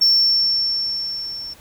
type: tone with level ramp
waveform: sine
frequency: 5430 Hz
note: F8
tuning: 50 cents flat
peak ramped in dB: -8 to -29 dBFS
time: 0.01-1.54 s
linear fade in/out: 10 ms
effects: tanh soft clip ceiling -10 dBFS + pink hiss -47 dBFS RMS until 1.6 s